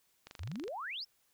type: click train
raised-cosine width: 0.2 ms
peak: -30 dBFS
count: 11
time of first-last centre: 0.27-0.68 s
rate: 24.4 Hz
type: exponential sweep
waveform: sine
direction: up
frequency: 70 to 5600 Hz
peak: -38 dBFS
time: 0.39-1.05 s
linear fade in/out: 20 ms
effects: white hiss -73 dBFS RMS until 1.33 s